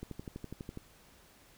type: click train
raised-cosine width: 3 ms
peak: -28 dBFS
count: 10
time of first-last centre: 0.03-0.774 s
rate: 12.1 Hz
effects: pink hiss -61 dBFS RMS until 1.57 s